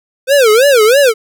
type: tone with vibrato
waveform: square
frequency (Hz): 493.9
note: B4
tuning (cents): 0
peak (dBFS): -6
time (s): 0.27-1.14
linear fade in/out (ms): 50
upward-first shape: sine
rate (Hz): 3.1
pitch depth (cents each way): 270
effects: none

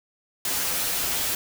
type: noise with comb filter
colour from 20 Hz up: white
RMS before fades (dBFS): -26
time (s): 0.45-1.35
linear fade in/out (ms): 2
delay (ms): 9.3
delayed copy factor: -0.9
effects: none

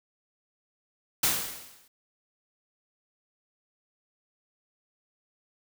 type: noise with exponential decay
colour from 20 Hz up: white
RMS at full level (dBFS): -22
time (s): 1.23-1.88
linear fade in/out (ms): 5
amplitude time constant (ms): 140
effects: none

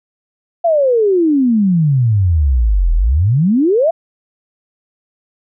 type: exponential two-way sweep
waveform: sine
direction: down then up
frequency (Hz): 698.5 to 38.89 to 698.5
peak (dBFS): -9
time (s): 0.64-3.91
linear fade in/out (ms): 10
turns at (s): 2.94
effects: none

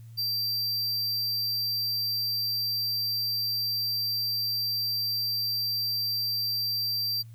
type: tone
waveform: square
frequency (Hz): 4699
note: D8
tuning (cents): 0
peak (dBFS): -27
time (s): 0.17-7.23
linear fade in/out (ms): 20
effects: added 114 Hz sine -43 dBFS peak until 7.34 s + white hiss -65 dBFS RMS until 7.34 s

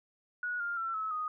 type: tone with pitch steps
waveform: sine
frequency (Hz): 1459 / 1402 / 1347.2 / 1294.6 / 1244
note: F#6 / F6 / E6 / E6 / D#6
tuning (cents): -25 / +6 / +37 / -32 / -1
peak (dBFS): -32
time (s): 0.43-1.28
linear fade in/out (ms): 2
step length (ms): 170
effects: none

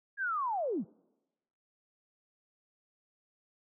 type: linear sweep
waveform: sine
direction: down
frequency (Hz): 1661.2 to 135.6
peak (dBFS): -30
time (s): 0.17-0.85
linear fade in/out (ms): 50
effects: noise-tail reverb RT60 1.0 s tail -26 dB re dry

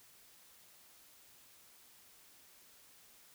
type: silence
effects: white hiss -62 dBFS RMS until 3.34 s

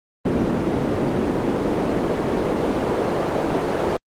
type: noise with band-pass filter sweep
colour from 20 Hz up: pink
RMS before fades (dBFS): -21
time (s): 0.25-3.97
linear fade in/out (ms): 5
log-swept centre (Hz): 280 to 480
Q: 1.2
effects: Opus 24 kbps

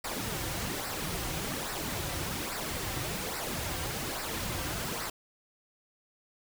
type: noise with flanger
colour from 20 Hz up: pink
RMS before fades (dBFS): -35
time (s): 0.04-5.1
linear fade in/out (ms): 5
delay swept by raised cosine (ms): 0.3 to 4.8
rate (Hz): 1.2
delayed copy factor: -0.6
effects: none

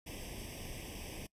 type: noise with comb filter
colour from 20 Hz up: pink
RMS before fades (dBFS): -45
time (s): 0.06-1.27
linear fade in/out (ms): 10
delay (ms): 0.36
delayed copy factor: +0.95
effects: noise-tail reverb RT60 0.1 s tail -23 dB re dry + resampled to 32000 Hz

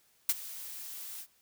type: noise with ADSR envelope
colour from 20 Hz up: blue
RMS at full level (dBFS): -24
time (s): 0.29-1.27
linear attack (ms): 5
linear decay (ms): 35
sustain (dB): -19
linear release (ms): 66
effects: white hiss -68 dBFS RMS until 1.41 s

